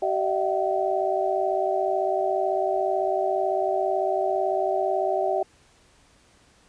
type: tone cluster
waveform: sine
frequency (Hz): 382.6 / 610 / 668 / 762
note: G4 / D#5 / E5 / G5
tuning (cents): -42 / -34 / +23 / -49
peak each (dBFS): -27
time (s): 0.02-5.43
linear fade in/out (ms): 5
effects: pink hiss -58 dBFS RMS until 6.68 s + resampled to 22050 Hz